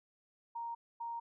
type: tone bursts at uneven times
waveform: sine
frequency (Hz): 932.3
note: A#5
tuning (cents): 0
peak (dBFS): -38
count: 2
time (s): 0.55-0.75 / 1-1.2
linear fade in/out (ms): 10
effects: none